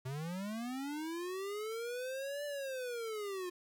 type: linear two-way sweep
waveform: square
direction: up then down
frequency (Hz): 125.6 to 587.3 to 352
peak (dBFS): -39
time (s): 0.05-3.5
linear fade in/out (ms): 10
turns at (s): 2.45
effects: 11-bit

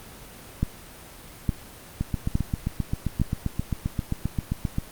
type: two click trains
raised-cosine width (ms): 5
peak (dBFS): -12 / -9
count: 22 / 4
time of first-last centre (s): 2.01-4.784 / 0.63-3.216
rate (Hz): 7.57 / 1.16
effects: pink hiss -44 dBFS RMS until 4.91 s + Opus 24 kbps

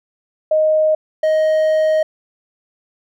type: tone pair in turn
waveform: sine / triangle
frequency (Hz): 622.3 / 625.8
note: D#5 / D#5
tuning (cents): 0 / +10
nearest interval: unison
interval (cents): 10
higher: second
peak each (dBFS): -11 / -10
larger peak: second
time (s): 0.51-0.95 / 1.23-2.03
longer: second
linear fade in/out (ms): 5
effects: none

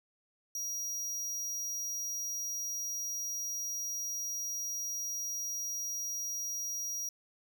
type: tone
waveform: 45% pulse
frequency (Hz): 5740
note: F8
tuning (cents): +47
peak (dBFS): -35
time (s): 0.55-7.09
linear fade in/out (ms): 2
effects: none

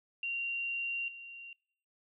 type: tone with level steps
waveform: sine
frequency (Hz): 2763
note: F7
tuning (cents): -19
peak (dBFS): -33 / -45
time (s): 0.23-1.53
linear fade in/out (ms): 2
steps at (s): 1.08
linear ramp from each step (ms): 2
effects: noise-tail reverb RT60 0.6 s tail -24 dB re dry

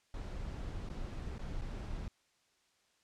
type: noise with dropouts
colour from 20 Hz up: brown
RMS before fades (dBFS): -41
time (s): 0.14-2.08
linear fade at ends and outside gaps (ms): 2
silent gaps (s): 0.89-0.899 / 1.382-1.392 / 1.613-1.618
effects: white hiss -73 dBFS RMS until 3.03 s + low-pass 7000 Hz 12 dB/octave

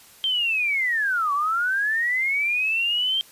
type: linear two-way sweep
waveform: sine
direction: down then up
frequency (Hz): 3174 to 1114 to 3174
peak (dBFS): -20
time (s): 0.24-3.21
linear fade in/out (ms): 0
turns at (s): 1.33
effects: white hiss -50 dBFS RMS until 3.31 s + resampled to 32000 Hz

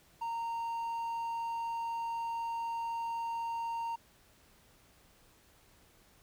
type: tone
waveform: triangle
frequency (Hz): 924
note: A#5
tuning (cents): -16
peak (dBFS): -32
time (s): 0.21-3.96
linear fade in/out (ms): 10
effects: pink hiss -64 dBFS RMS until 6.22 s

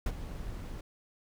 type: noise with ADSR envelope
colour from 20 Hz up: brown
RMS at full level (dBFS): -27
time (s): 0.06-0.81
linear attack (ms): 4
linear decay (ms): 48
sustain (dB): -13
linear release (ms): 5
effects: none

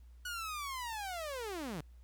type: linear sweep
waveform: sawtooth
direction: down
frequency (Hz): 1475 to 135.6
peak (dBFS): -35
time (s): 0.25-1.81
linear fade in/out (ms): 5
effects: added 60 Hz sine -53 dBFS peak until 2.03 s + pink hiss -75 dBFS RMS until 2.03 s

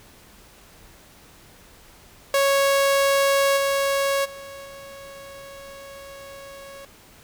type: tone with level steps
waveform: sawtooth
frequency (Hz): 553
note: C#5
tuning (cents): -4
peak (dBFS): -13 / -16 / -33 / -35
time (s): 2.34-6.85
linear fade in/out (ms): 2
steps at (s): 3.56 / 4.24 / 4.64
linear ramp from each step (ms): 20
effects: pink hiss -50 dBFS RMS until 7.23 s

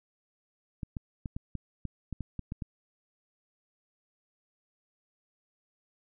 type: clicks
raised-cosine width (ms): 5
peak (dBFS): -23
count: 11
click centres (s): 0.832 / 0.968 / 1.258 / 1.365 / 1.553 / 1.853 / 2.127 / 2.207 / 2.393 / 2.521 / 2.622
effects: none

